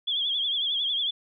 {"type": "tone with vibrato", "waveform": "sine", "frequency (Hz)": 3333, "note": "G#7", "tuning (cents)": 5, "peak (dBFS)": -24, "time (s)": [0.07, 1.11], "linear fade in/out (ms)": 10, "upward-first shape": "triangle", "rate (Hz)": 11, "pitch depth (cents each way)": 97, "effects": []}